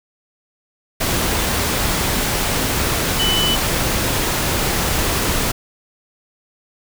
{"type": "tone in noise", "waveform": "sine", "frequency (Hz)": 2993, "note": "F#7", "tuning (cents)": 19, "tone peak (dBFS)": -17, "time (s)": [3.19, 3.56], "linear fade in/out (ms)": 10, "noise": "pink", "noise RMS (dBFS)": -19, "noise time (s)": [1, 5.52], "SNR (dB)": -1, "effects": []}